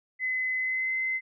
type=tone with pitch glide; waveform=sine; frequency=2030 to 2057 Hz; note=B6 to C7; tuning=+47 to -30 cents; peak=-26 dBFS; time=0.19-1.21 s; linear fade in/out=50 ms; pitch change=+23 cents; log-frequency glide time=0.58-0.94 s; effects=none